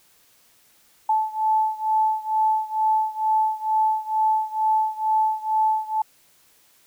sine beating tone pair, 870 / 872.2 Hz, A5 / A5, -20 / -15 cents, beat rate 2.2 Hz, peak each -21 / -23 dBFS, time 1.09-6.02 s, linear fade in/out 5 ms, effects white hiss -58 dBFS RMS until 6.86 s

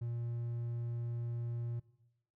triangle tone, 118.3 Hz, A#2, 26 cents sharp, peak -34 dBFS, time 0.01-1.8 s, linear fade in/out 10 ms, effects noise-tail reverb RT60 0.9 s tail -18 dB re dry

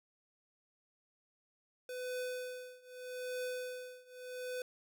square tone with tremolo, 502 Hz, B4, 28 cents sharp, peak -37 dBFS, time 1.89-4.62 s, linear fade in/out 2 ms, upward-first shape triangle, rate 0.81 Hz, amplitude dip 95%, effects none

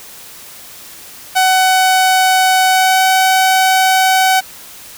sawtooth tone with pitch glide, 750 to 755.7 Hz, F#5 to F#5, +23 to +36 cents, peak -5 dBFS, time 1.35-4.41 s, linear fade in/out 20 ms, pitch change +13 cents, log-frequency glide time 2.72-3.03 s, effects white hiss -35 dBFS RMS until 4.97 s

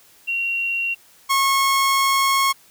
sine / sawtooth tone pair in turn, 2748 / 1090.5 Hz, F7 / C#6, -29 / -29 cents, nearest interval octave + major third, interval 1600 cents, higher first, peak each -20 / -12 dBFS, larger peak second, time 0.27-0.95 / 1.29-2.53 s, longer second, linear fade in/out 20 ms, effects white hiss -52 dBFS RMS until 2.7 s

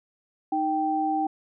sine tone pair together, 310.7 / 781 Hz, D#4 / G5, -2 / -7 cents, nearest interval octave + major third, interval 1595 cents, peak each -27 / -24 dBFS, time 0.52-1.27 s, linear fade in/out 5 ms, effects none

